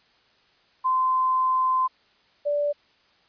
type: tone pair in turn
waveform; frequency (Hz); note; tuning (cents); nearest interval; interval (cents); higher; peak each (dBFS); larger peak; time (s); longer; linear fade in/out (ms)
sine; 1033 / 583.1; C6 / D5; -22 / -13; minor seventh; 991; first; -19 / -21; first; 0.84-1.88 / 2.45-2.73; first; 20
effects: white hiss -61 dBFS RMS until 3.28 s + resampled to 11025 Hz